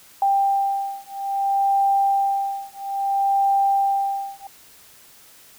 sine beating tone pair, 790 / 790.6 Hz, G5 / G5, +13 / +15 cents, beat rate 0.6 Hz, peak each -21 dBFS, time 0.22-4.47 s, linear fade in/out 2 ms, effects white hiss -49 dBFS RMS until 5.58 s

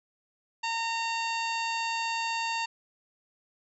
harmonic tone, 916 Hz, A#5, 31 cents flat, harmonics 1 / 2 / 3 / 4 / 5 / 6 / 7 / 8, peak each -31 / -38 / -34 / -42 / -38 / -52 / -48 / -46 dBFS, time 0.63-2.66 s, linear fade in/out 10 ms, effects none

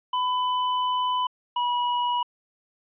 square tone pair in turn, 1001 / 972.5 Hz, B5 / B5, +23 / -27 cents, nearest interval minor second, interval 50 cents, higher first, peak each -23 dBFS, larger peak neither, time 0.13-1.27 / 1.56-2.23 s, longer first, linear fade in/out 5 ms, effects resampled to 8000 Hz

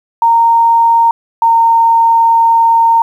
sine tone pair in turn, 924 / 917.6 Hz, A#5 / A#5, -16 / -28 cents, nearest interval unison, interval 12 cents, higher first, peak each -5 dBFS, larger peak neither, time 0.22-1.11 / 1.42-3.02 s, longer second, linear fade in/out 2 ms, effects 7-bit

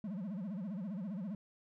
triangle tone with vibrato, 194.9 Hz, G3, 10 cents flat, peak -36 dBFS, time 0.04-1.35 s, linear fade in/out 2 ms, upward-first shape sine, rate 15 Hz, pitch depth 220 cents each way, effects none

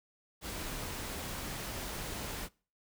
pink noise, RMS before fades -40 dBFS, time 0.41-2.49 s, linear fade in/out 50 ms, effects noise-tail reverb RT60 0.4 s tail -24 dB re dry

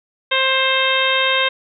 harmonic tone, 528 Hz, C5, 16 cents sharp, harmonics 1 / 2 / 3 / 4 / 5 / 6 / 7, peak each -22 / -22 / -22 / -22 / -22 / -22 / -22 dBFS, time 0.31-1.49 s, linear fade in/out 10 ms, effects none

